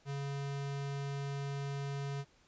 square tone, 140 Hz, C#3, 18 cents sharp, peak -37 dBFS, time 0.05-2.25 s, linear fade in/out 50 ms, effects pink hiss -67 dBFS RMS until 2.47 s + resampled to 16000 Hz

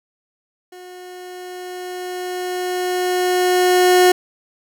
30% pulse tone with level ramp, 362.8 Hz, F#4, 34 cents flat, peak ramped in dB -34 to -6 dBFS, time 0.72-4.12 s, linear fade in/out 5 ms, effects none

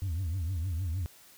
sine tone with vibrato, 87.31 Hz, F2, in tune, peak -27 dBFS, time 0.02-1.06 s, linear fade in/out 0 ms, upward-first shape triangle, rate 6.5 Hz, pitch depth 240 cents each way, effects tanh soft clip ceiling -28 dBFS + white hiss -56 dBFS RMS until 1.37 s

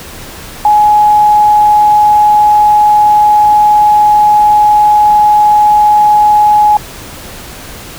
sine tone, 840 Hz, G#5, 19 cents sharp, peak -3 dBFS, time 0.65-6.77 s, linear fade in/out 2 ms, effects pink hiss -28 dBFS RMS until 7.98 s

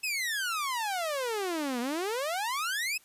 sawtooth exponential two-way sweep, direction down then up, 2637 to 233.1 to 2637 Hz, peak -26 dBFS, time 0.03-2.98 s, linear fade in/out 10 ms, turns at 1.8 s, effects white hiss -61 dBFS RMS until 3.04 s + resampled to 32000 Hz

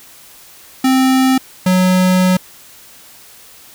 square tone pair in turn, 261.6 / 184.21 Hz, C4 / F#3, 0 / -7 cents, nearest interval tritone, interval 607 cents, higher first, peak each -10 / -10 dBFS, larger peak neither, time 0.84-1.38 / 1.66-2.37 s, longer second, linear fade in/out 5 ms, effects white hiss -41 dBFS RMS until 3.74 s

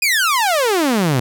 sawtooth exponential sweep, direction down, 2520 to 118.2 Hz, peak -10 dBFS, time 0.02-1.2 s, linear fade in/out 5 ms, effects none

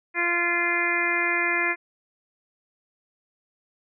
harmonic tone, 346 Hz, F4, 16 cents flat, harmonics 1 / 2 / 3 / 4 / 5 / 6 / 7, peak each -31 / -34 / -32 / -33 / -27 / -25 / -29 dBFS, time 0.14-1.76 s, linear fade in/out 50 ms, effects none

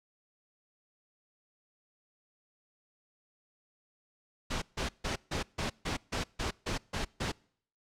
pink noise bursts, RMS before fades -33 dBFS, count 11, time 4.5-7.32 s, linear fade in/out 10 ms, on 120 ms, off 150 ms, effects noise-tail reverb RT60 0.6 s tail -26 dB re dry + low-pass 6000 Hz 12 dB/octave

